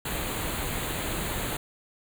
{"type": "band-stop noise", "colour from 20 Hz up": "pink", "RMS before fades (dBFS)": -31, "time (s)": [0.05, 1.57], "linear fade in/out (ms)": 5, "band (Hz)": [4400, 6600], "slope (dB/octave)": 96, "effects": []}